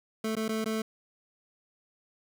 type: tone with dropouts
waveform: 25% pulse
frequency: 220 Hz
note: A3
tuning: in tune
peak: -25 dBFS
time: 0.24-0.82 s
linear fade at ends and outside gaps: 5 ms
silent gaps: 0.354-0.366 / 0.482-0.49 / 0.644-0.658 s
effects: none